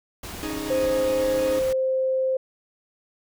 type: noise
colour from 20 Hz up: pink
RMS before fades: -36 dBFS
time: 0.23-1.73 s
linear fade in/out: 5 ms
type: chord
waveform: 40% pulse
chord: C# suspended second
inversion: none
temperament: equal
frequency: 277.2 / 311.1 / 415.3 Hz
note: C#4 / D#4 / G#4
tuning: 0 / 0 / 0 cents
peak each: -34 / -30 / -35 dBFS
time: 0.43-1.59 s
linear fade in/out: 0 ms
type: tone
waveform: sine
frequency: 523.3 Hz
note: C5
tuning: in tune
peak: -20 dBFS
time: 0.7-2.37 s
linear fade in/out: 5 ms
effects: none